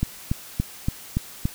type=click train; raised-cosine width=5 ms; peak=-9 dBFS; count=6; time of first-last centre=0.03-1.455 s; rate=3.51 Hz; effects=white hiss -42 dBFS RMS until 1.54 s